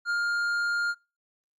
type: tone with tanh clipping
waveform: triangle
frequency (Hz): 1408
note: F6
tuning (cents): +14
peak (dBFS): -26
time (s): 0.05-0.95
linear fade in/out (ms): 50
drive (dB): 12
effects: noise-tail reverb RT60 0.3 s tail -24 dB re dry + Opus 48 kbps